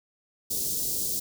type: band-stop noise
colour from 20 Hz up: white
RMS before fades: -29 dBFS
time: 0.5-1.2 s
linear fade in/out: 10 ms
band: 480 to 4700 Hz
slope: 24 dB/octave
effects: none